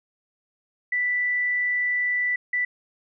sine tone bursts at uneven times, 1975.5 Hz, B6, in tune, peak -21 dBFS, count 2, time 0.92-2.36 / 2.53-2.65 s, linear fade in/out 5 ms, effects none

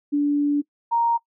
sine tone pair in turn, 289.8 / 932.9 Hz, D4 / A#5, -23 / +1 cents, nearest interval octave + minor sixth, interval 2024 cents, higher second, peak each -17 dBFS, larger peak neither, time 0.12-0.62 / 0.91-1.18 s, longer first, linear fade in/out 20 ms, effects noise-tail reverb RT60 0.1 s tail -22 dB re dry

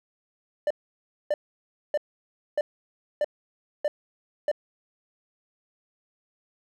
triangle tone bursts, 594 Hz, D5, 20 cents sharp, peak -19 dBFS, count 7, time 0.67-4.515 s, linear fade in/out 2 ms, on 35 ms, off 600 ms, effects none

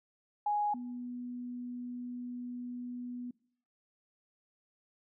sine tone pair in turn, 830.6 / 245.4 Hz, G#5 / B3, 0 / -11 cents, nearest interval octave + major sixth, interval 2111 cents, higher first, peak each -28 / -38 dBFS, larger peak first, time 0.46-0.74 / 0.74-3.31 s, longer second, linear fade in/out 5 ms, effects noise-tail reverb RT60 0.6 s tail -23 dB re dry

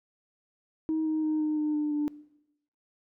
sine tone with pitch steps, 316.2 / 312.7 / 309.3 / 306 / 302.6 / 299.3 / 296 Hz, D#4 / D#4 / D#4 / D#4 / D#4 / D4 / D4, +28 / +9 / -10 / -29 / -48 / +33 / +14 cents, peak -24 dBFS, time 0.89-2.08 s, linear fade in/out 0 ms, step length 170 ms, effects noise-tail reverb RT60 0.9 s tail -21 dB re dry + tanh soft clip ceiling -22 dBFS

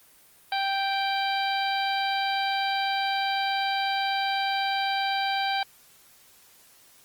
harmonic tone, 784 Hz, G5, in tune, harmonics 1 / 2 / 3 / 4 / 5 / 6, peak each -26 / -32 / -34 / -35 / -34 / -38 dBFS, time 0.52-5.63 s, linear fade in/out 2 ms, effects white hiss -56 dBFS RMS until 7.04 s + Opus 24 kbps

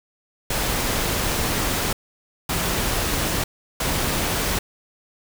pink noise bursts at uneven times, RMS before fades -23 dBFS, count 3, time 0.5-1.93 / 2.49-3.44 / 3.8-4.59 s, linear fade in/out 5 ms, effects none

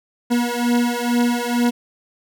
40% pulse beating tone pair, 239.3 / 241.5 Hz, A#3 / B3, +46 / -39 cents, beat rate 2.2 Hz, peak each -19 dBFS, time 0.3-1.71 s, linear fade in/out 20 ms, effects none

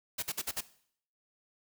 white noise bursts, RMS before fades -34 dBFS, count 5, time 0.18-0.61 s, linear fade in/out 10 ms, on 46 ms, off 50 ms, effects noise-tail reverb RT60 0.6 s tail -17 dB re dry

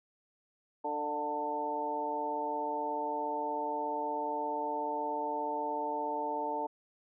harmonic tone with a mistuned harmonic, 148.6 Hz, D3, 21 cents sharp, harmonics 2 / 3 / 4 / 5 / 6, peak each -42 / -40 / -40 / -41 / -34 dBFS, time 0.84-6.67 s, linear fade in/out 10 ms, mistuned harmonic 5, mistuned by -31 cents, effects none

